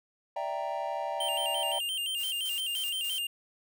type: chord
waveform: triangle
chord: E half-diminished seventh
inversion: third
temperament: equal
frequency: 587.3 / 659.3 / 784 / 932.3 Hz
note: D5 / E5 / G5 / Bb5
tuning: 0 / 0 / 0 / 0 cents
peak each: -35 / -35 / -34 / -35 dBFS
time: 0.36-1.79 s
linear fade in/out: 5 ms
type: tone with vibrato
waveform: square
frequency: 2960 Hz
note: F#7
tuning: in tune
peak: -31 dBFS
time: 1.2-3.27 s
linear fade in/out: 5 ms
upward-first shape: square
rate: 5.8 Hz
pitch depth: 91 cents each way
type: noise with tremolo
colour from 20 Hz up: blue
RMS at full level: -42 dBFS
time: 2.16-3.22 s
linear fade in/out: 50 ms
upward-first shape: square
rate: 3.4 Hz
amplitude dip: 65%
effects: none